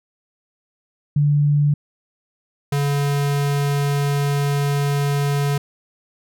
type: tone pair in turn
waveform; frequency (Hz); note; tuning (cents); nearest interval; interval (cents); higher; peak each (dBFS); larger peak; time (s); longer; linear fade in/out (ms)
sine / square; 146.1 / 142.43; D3 / C#3; -9 / +47; unison; 44; first; -13 / -18; first; 1.16-1.74 / 2.72-5.58; second; 5
effects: none